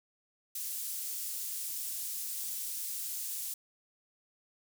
pink high-pass noise, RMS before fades -38 dBFS, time 0.55-3.54 s, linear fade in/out 5 ms, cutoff 8600 Hz, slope 12 dB/octave, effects none

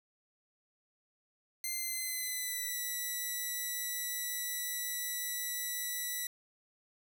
5% pulse tone with pitch glide, 2087 to 1958.5 Hz, C7 to B6, -5 to -15 cents, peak -25 dBFS, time 1.64-6.27 s, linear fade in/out 2 ms, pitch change -110 cents, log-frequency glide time 1.76-2.8 s, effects none

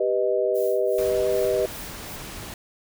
sine chord, G augmented, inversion none, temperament equal, 392 / 493.9 / 622.3 Hz, G4 / B4 / D#5, 0 / 0 / 0 cents, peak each -24 dBFS, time 0-1.66 s, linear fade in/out 5 ms
violet noise with tremolo, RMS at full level -39 dBFS, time 0.54-2.17 s, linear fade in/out 20 ms, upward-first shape sine, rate 2.6 Hz, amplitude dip 90%
pink noise, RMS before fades -37 dBFS, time 0.98-2.54 s, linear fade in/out 2 ms
effects none

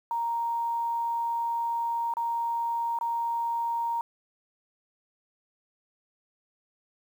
sine tone with dropouts, 932.3 Hz, A#5, in tune, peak -26 dBFS, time 0.11-4.01 s, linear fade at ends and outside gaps 1 ms, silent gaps 2.138-2.169 / 2.988-3.011 s, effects 9-bit

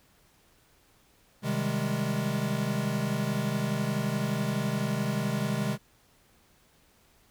square chord, Ab major seventh, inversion first, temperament equal, 130.81 / 155.56 / 196 / 207.7 Hz, C3 / Eb3 / G3 / Ab3, 0 / 0 / 0 / 0 cents, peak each -33 / -34 / -36 / -32 dBFS, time 1.42-5.78 s, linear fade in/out 50 ms, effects pink hiss -63 dBFS RMS until 7.3 s

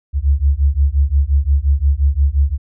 sine beating tone pair, 67.6 / 73.3 Hz, C#2 / D2, -43 / -3 cents, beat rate 5.7 Hz, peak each -14 dBFS, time 0.13-2.58 s, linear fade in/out 50 ms, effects none

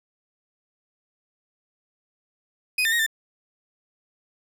35% pulse tone with pitch steps, 2499 / 1802 / 1875 / 1786 Hz, D#7 / A6 / A#6 / A6, +7 / +41 / +10 / +25 cents, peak -18 dBFS, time 2.78-3.064 s, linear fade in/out 5 ms, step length 71 ms, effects none

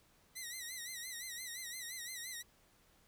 10% pulse tone with vibrato, 1965 Hz, B6, 9 cents flat, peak -34 dBFS, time 0.35-2.43 s, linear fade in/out 20 ms, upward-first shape sine, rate 5.8 Hz, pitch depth 100 cents each way, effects pink hiss -69 dBFS RMS until 3.07 s

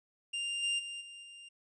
45% pulse tone with level steps, 2794 Hz, F7, in tune, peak -34 / -30 / -40 / -47 / -49 dBFS, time 0.33-1.49 s, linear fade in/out 10 ms, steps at 0.62 / 0.78 / 1 / 1.22 s, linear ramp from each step 20 ms, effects resampled to 22050 Hz

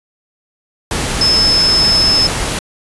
sine tone in noise, 5220 Hz, E8, 18 cents flat, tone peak -9 dBFS, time 1.21-2.27 s, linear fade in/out 2 ms, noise pink, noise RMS -18 dBFS, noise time 0.91-2.59 s, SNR +6 dB, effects resampled to 24000 Hz

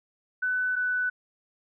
sine tone pair in turn, 1500 / 1493.4 Hz, F#6 / F#6, +23 / +16 cents, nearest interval unison, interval 7 cents, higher first, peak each -24 dBFS, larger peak neither, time 0.42-0.76 / 0.76-1.1 s, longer neither, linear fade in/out 10 ms, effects none

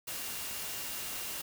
sine tone in noise, 2794 Hz, F7, in tune, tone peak -50 dBFS, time 0.07-1.42 s, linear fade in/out 10 ms, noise white, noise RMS -39 dBFS, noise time 0.07-1.42 s, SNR -14 dB, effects none

